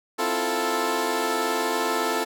15% pulse chord, F major seventh, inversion second, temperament equal, 261.6 / 329.6 / 349.2 / 440 Hz, C4 / E4 / F4 / A4, 0 / 0 / 0 / 0 cents, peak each -25 / -25 / -23 / -19 dBFS, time 0.18-2.25 s, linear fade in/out 20 ms, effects none

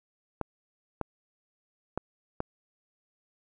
clicks, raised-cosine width 1 ms, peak -16 dBFS, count 4, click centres 0.413 / 1.013 / 1.976 / 2.404 s, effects none

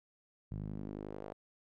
sawtooth tone with band-pass filter sweep, 51.2 Hz, G#1, 24 cents flat, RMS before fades -43 dBFS, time 0.51-1.33 s, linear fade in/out 5 ms, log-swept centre 130 to 620 Hz, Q 1.6, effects none

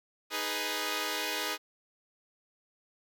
5% pulse chord, G# minor, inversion second, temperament equal, 311.1 / 415.3 / 493.9 Hz, D#4 / G#4 / B4, 0 / 0 / 0 cents, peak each -25 / -24 / -24 dBFS, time 0.3-1.58 s, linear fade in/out 50 ms, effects none

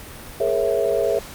sine chord, A# half-diminished seventh, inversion third, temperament equal with one note detuned, 415.3 / 466.2 / 546.4 / 659.3 Hz, G#4 / A#4 / C#5 / E5, 0 / 0 / -25 / 0 cents, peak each -23 dBFS, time 0.4-1.19 s, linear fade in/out 5 ms, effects pink hiss -38 dBFS RMS until 1.34 s + Opus 48 kbps

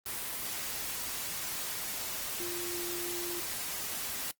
sine tone in noise, 349.2 Hz, F4, in tune, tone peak -38 dBFS, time 2.4-3.4 s, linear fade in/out 0 ms, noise white, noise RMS -37 dBFS, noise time 0.06-4.31 s, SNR -4 dB, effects noise-tail reverb RT60 0.1 s tail -18 dB re dry + Opus 24 kbps

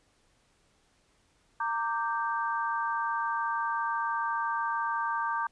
sine chord, G minor, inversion first, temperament equal with one note detuned, 920.6 / 1174.7 / 1568 Hz, Bb5 / D6 / G6, -22 / 0 / 0 cents, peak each -31 / -32 / -34 dBFS, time 1.6-5.47 s, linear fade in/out 5 ms, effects pink hiss -68 dBFS RMS until 5.51 s + resampled to 22050 Hz

